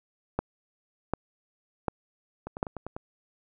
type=two click trains; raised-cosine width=1 ms; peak=-22 / -12 dBFS; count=6 / 4; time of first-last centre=2.47-2.965 / 0.39-2.629 s; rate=10.1 / 1.34 Hz; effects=none